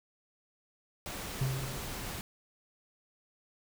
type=noise; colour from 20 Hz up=pink; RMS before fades=-40 dBFS; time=1.06-2.21 s; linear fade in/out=0 ms
type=tone with exponential decay; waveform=triangle; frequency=132.5 Hz; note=C3; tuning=22 cents sharp; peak=-24 dBFS; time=1.41-2.15 s; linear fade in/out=5 ms; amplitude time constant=160 ms
effects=none